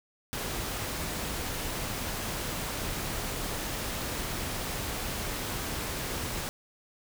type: noise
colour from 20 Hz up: pink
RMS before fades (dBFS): -34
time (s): 0.33-6.49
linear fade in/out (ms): 0
effects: none